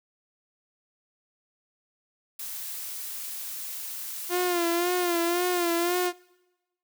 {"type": "noise", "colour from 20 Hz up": "blue", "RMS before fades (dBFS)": -36, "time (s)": [2.39, 6.07], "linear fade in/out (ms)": 5}
{"type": "tone with vibrato", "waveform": "sawtooth", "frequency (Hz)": 349.2, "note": "F4", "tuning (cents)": 0, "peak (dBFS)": -20, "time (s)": [4.29, 6.13], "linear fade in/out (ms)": 50, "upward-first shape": "sine", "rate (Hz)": 1.9, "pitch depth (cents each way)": 57}
{"effects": ["noise-tail reverb RT60 1.0 s tail -24 dB re dry"]}